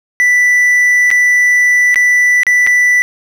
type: tone with dropouts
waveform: triangle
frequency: 1975.5 Hz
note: B6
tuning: in tune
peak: -5 dBFS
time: 0.2-3.02 s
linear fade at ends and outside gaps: 0 ms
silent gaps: 1.104-1.113 / 1.944-1.958 / 2.433-2.467 / 2.666-2.672 s
effects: none